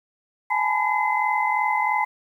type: tone cluster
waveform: sine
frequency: 833 / 876 / 1000 / 2051 Hz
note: G#5 / A5 / B5 / C7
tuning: +5 / -8 / +21 / -35 cents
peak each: -25 dBFS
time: 0.5-2.05 s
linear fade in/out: 10 ms
effects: 9-bit